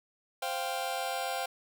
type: chord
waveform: sawtooth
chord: C suspended fourth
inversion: none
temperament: just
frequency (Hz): 523.3 / 697.7 / 784.9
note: C5 / F5 / G5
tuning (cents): 0 / -2 / +2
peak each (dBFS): -34 / -32 / -31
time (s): 0.42-1.46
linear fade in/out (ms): 5
effects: none